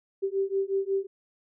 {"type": "beating tone pair", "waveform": "sine", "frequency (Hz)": [387.4, 392.9], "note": ["G4", "G4"], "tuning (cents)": [-20, 4], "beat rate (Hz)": 5.5, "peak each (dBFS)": [-28, -28], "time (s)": [0.22, 1.07], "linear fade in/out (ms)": 20, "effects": []}